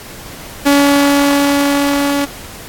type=tone with level ramp; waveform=sawtooth; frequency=283.3 Hz; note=C#4; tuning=38 cents sharp; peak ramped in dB=-3 to -9 dBFS; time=0.65-2.26 s; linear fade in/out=20 ms; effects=pink hiss -32 dBFS RMS until 2.68 s + AAC 64 kbps